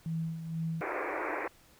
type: tone with tremolo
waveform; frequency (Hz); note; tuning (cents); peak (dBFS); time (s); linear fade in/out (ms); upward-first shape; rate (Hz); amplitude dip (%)
sine; 162.9; E3; -20; -30; 0.06-0.81; 0; sine; 2.1; 60
type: band-pass noise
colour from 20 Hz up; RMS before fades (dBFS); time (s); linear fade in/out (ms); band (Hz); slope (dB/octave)
pink; -35; 0.81-1.48; 5; 300 to 2400; 96
effects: pink hiss -61 dBFS RMS until 1.79 s